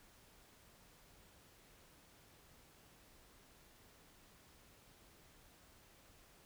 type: silence
effects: pink hiss -65 dBFS RMS until 6.45 s